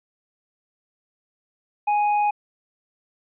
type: tone with tanh clipping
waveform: sine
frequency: 830.6 Hz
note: G#5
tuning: in tune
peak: -19 dBFS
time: 1.87-2.31 s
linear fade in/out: 10 ms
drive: 7 dB
effects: resampled to 8000 Hz